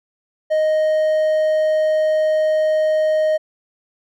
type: tone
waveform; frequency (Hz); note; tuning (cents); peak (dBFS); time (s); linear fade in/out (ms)
triangle; 622; D#5; -1; -12; 0.5-3.38; 20
effects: none